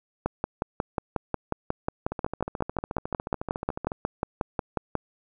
two click trains, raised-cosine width 1 ms, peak -17 / -11 dBFS, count 26 / 27, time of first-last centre 2.12-3.919 / 0.26-4.953 s, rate 13.9 / 5.54 Hz, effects none

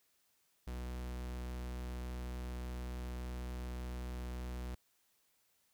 45% pulse tone, 61.74 Hz, B1, in tune, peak -40 dBFS, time 0.67-4.75 s, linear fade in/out 5 ms, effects white hiss -75 dBFS RMS until 5.73 s

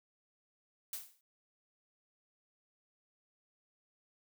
blue noise with exponential decay, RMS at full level -38 dBFS, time 0.93-1.21 s, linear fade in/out 2 ms, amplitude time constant 59 ms, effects none

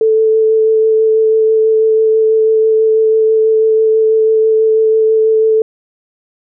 sine tone with vibrato, 440 Hz, A4, in tune, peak -7 dBFS, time 0.01-5.62 s, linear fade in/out 2 ms, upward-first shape sine, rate 6.1 Hz, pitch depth 10 cents each way, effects none

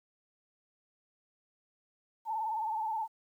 sine tone with vibrato, 880 Hz, A5, in tune, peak -31 dBFS, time 2.25-3.08 s, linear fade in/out 50 ms, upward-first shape sine, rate 19 Hz, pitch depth 69 cents each way, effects 11-bit

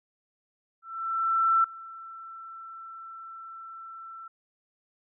sine tone with ADSR envelope, 1338 Hz, E6, 25 cents sharp, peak -18 dBFS, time 0.82-4.28 s, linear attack 820 ms, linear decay 4 ms, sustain -22 dB, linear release 5 ms, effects none

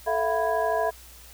sine tone cluster, 438.3 / 662 / 715 / 990 / 1652 Hz, A4 / E5 / F5 / B5 / G#6, -7 / +7 / +41 / +4 / -10 cents, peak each -29 / -25 / -30 / -29 / -34 dBFS, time 0.06-0.91 s, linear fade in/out 20 ms, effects added 60 Hz sine -49 dBFS peak until 1.33 s + white hiss -49 dBFS RMS until 1.33 s

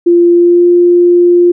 sine tone with pitch glide, 345.8 to 350.6 Hz, F4 to F4, -17 to +7 cents, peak -3 dBFS, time 0.06-1.52 s, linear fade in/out 10 ms, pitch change +24 cents, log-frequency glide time 0.31-0.67 s, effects none

